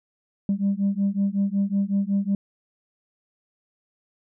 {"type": "beating tone pair", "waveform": "sine", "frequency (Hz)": [196, 201.4], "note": ["G3", "G3"], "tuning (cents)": [0, 47], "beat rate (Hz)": 5.4, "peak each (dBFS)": -22, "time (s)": [0.49, 2.35], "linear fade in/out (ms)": 2, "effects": ["tanh soft clip ceiling -16 dBFS"]}